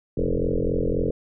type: tone with frequency modulation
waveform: sine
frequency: 223.5 Hz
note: A3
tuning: 27 cents sharp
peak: -20 dBFS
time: 0.17-1.11 s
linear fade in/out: 5 ms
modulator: 43.8 Hz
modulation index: 6.5
effects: none